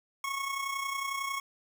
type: tone with amplitude modulation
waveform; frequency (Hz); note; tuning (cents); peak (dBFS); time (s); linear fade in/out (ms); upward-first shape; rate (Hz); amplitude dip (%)
25% pulse; 1098; C#6; -17; -26; 0.24-1.4; 2; sine; 31; 55
effects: none

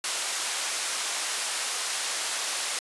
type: band-pass noise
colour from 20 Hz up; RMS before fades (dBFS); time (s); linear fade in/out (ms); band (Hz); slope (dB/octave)
white; -30; 0.04-2.79; 2; 610 to 9800; 12
effects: resampled to 24000 Hz

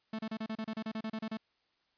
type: tone bursts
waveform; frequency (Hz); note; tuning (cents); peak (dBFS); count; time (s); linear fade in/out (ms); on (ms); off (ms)
45% pulse; 220; A3; 0; -35; 14; 0.13-1.372; 5; 59; 32
effects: white hiss -75 dBFS RMS until 1.97 s + resampled to 11025 Hz

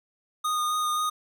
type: tone with vibrato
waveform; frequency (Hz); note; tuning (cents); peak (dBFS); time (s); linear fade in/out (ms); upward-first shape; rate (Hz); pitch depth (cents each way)
square; 1231; D#6; -19; -25; 0.44-1.1; 10; sine; 3.8; 13
effects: none

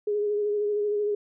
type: tone with vibrato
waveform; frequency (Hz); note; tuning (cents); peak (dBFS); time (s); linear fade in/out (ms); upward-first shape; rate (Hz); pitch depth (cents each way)
sine; 415.3; G#4; 0; -23; 0.07-1.15; 5; sine; 13; 26
effects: none

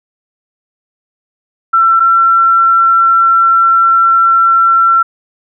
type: tone pair in turn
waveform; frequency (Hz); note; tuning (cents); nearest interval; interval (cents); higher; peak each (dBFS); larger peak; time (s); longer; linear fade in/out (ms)
sine; 1345 / 1352.4; E6 / E6; +34 / +44; unison; 10; second; -5; neither; 1.73-2 / 2-5.03; second; 10
effects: none

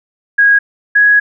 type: tone pair in turn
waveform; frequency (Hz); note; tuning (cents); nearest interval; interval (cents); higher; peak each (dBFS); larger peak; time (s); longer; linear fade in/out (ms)
sine; 1645 / 1667; G#6 / G#6; -17 / +6; unison; 23; second; -5; neither; 0.38-0.59 / 0.95-1.2; second; 10
effects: none

